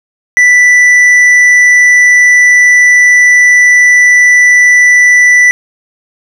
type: tone with tanh clipping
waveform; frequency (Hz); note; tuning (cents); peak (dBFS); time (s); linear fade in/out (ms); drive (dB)
sine; 1975.5; B6; 0; -3; 0.37-5.51; 0; 6
effects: none